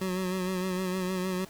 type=tone with vibrato; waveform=25% pulse; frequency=185 Hz; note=F#3; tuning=in tune; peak=-25 dBFS; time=0.01-1.45 s; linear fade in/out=5 ms; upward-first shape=sine; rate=6.5 Hz; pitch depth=38 cents each way; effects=pink hiss -51 dBFS RMS until 1.49 s